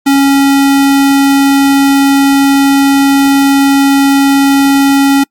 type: tone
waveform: square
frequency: 276.6 Hz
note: C#4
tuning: 4 cents flat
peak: -5 dBFS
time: 0.06-5.24 s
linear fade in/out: 10 ms
effects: noise-tail reverb RT60 0.1 s tail -26 dB re dry + MP3 96 kbps